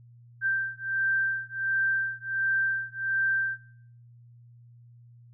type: beating tone pair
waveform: sine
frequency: 1568 / 1569.4 Hz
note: G6 / G6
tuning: 0 / +2 cents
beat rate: 1.4 Hz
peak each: -28 / -28 dBFS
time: 0.41-3.58 s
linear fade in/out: 50 ms
effects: noise-tail reverb RT60 0.6 s tail -20 dB re dry + added 119 Hz sine -50 dBFS peak until 5.33 s